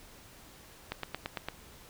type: click train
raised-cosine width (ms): 0.3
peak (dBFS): -18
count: 6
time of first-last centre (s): 0.92-1.486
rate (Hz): 8.84
effects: pink hiss -54 dBFS RMS until 1.89 s